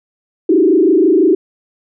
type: tone with frequency modulation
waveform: sine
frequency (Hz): 349.2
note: F4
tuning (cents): 0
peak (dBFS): -7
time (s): 0.49-1.35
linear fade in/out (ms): 5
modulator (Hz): 26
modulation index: 1.9
effects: none